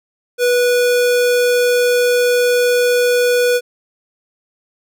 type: tone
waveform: square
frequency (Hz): 489.5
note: B4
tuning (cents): -15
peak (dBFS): -12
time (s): 0.38-3.61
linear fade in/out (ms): 50
effects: none